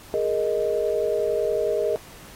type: chord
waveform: sine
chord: Ab suspended second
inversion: none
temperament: equal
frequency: 415.3 / 466.2 / 622.3 Hz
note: Ab4 / Bb4 / Eb5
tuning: 0 / 0 / 0 cents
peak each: -25 dBFS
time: 0.14-1.96 s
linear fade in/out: 0 ms
effects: pink hiss -46 dBFS RMS until 2.35 s + AAC 48 kbps